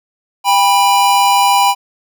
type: tone pair together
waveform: square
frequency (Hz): 799 / 981.7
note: G5 / B5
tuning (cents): +33 / -11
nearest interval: major third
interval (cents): 356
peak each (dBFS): -12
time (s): 0.44-1.75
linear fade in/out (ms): 50
effects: none